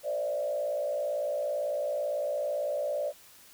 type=tone with frequency modulation; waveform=sine; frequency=587.3 Hz; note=D5; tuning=in tune; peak=-28 dBFS; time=0.03-3.13 s; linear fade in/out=50 ms; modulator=57.9 Hz; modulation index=1; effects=white hiss -55 dBFS RMS until 3.53 s